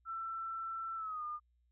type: tone with pitch glide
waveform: sine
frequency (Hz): 1338 to 1212.9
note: E6 to D#6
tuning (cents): +25 to -45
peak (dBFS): -38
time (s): 0.05-1.4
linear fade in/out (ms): 50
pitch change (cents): -170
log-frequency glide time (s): 0.96-1.24
effects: added 60 Hz sine -70 dBFS peak until 1.71 s

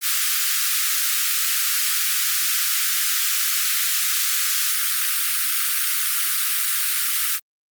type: high-pass noise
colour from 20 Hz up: white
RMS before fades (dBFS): -21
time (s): 0.01-7.4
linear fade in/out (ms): 50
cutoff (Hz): 1200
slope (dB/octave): 96
effects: Opus 48 kbps

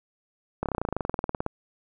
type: slowing click train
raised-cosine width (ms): 1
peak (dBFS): -13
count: 21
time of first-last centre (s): 0.63-1.464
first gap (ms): 28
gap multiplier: 1.04
effects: none

